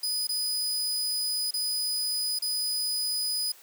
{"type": "tone with dropouts", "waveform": "sawtooth", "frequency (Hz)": 4978, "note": "D#8", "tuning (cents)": 0, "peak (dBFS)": -24, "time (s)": [0.03, 3.52], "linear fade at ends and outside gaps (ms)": 5, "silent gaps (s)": [[0.271, 0.29], [1.509, 1.538], [2.389, 2.421]], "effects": ["white hiss -53 dBFS RMS until 3.62 s", "high-pass 400 Hz 12 dB/octave"]}